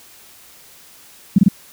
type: tone bursts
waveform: sine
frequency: 195.1 Hz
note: G3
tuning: 8 cents flat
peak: -6 dBFS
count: 3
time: 1.36-1.485 s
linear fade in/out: 5 ms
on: 25 ms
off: 25 ms
effects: white hiss -45 dBFS RMS until 1.72 s